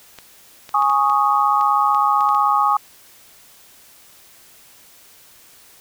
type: clicks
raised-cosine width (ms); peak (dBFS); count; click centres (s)
0.2; -19; 10; 0.187 / 0.692 / 0.823 / 0.898 / 1.098 / 1.611 / 1.947 / 2.208 / 2.29 / 2.348
type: chord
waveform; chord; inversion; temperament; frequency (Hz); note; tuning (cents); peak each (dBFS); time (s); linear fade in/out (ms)
sine; Ab suspended fourth; none; equal; 830.6 / 1108.7 / 1244.5; Ab5 / Db6 / Eb6; 0 / 0 / 0; -18; 0.74-2.77; 5
effects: white hiss -48 dBFS RMS until 5.8 s